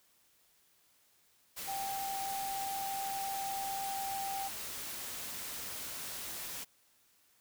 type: tone in noise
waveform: sine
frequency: 784 Hz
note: G5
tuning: in tune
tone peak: -36 dBFS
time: 1.67-4.49 s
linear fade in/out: 20 ms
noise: white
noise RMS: -42 dBFS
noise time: 1.56-6.65 s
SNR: +3 dB
effects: white hiss -69 dBFS RMS until 7.4 s